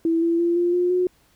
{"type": "tone with pitch steps", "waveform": "sine", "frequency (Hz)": [329.6, 335.9, 342.4, 349, 355.7, 362.6], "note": ["E4", "E4", "F4", "F4", "F4", "F#4"], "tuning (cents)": [0, 33, -34, -1, 32, -35], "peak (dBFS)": -17, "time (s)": [0.05, 1.07], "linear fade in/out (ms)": 2, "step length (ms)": 170, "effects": ["pink hiss -60 dBFS RMS until 1.35 s"]}